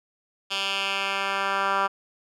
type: tone with band-pass filter sweep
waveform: 10% pulse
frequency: 196.1 Hz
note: G3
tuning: 1 cent sharp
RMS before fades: -26 dBFS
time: 0.5-1.88 s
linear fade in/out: 20 ms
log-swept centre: 3400 to 1300 Hz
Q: 2.1
effects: none